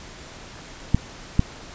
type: clicks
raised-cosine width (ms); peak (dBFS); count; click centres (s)
5; -3; 2; 0.946 / 1.394
effects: pink hiss -41 dBFS RMS until 1.74 s + resampled to 16000 Hz